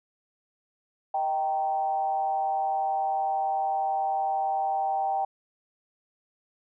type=tone with frequency modulation; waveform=sine; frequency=780 Hz; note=G5; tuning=9 cents flat; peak=-24 dBFS; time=1.14-5.25 s; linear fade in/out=5 ms; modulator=151 Hz; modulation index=0.55; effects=none